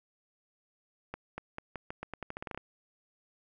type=accelerating click train; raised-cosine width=0.5 ms; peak=-23 dBFS; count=15; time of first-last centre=1.14-2.576 s; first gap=240 ms; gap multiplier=0.85; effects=none